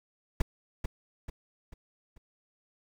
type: noise with echo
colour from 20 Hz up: brown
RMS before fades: -24 dBFS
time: 0.4-0.42 s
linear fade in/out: 5 ms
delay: 440 ms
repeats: 4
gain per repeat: -7 dB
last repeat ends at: 2.18 s
effects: none